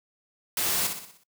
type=noise with echo; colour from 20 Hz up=white; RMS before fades=-27 dBFS; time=0.57-0.87 s; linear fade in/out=2 ms; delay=61 ms; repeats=6; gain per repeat=-6 dB; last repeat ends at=1.236 s; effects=noise-tail reverb RT60 0.1 s tail -22 dB re dry + high-pass 80 Hz 12 dB/octave